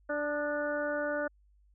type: harmonic tone with a mistuned harmonic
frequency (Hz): 293.7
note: D4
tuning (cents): 0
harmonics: 1 / 2 / 3 / 4 / 5 / 6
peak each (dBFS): -38 / -32 / -45 / -43 / -36 / -46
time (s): 0.09-1.28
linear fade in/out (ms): 10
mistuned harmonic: 4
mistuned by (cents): +35
effects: added 50 Hz sine -61 dBFS peak until 1.74 s